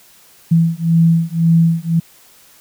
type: beating tone pair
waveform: sine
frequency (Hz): 164.81 / 166.71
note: E3 / E3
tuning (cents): 0 / +20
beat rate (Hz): 1.9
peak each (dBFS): -13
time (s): 0.51-2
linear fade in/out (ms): 10
effects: white hiss -47 dBFS RMS until 2.6 s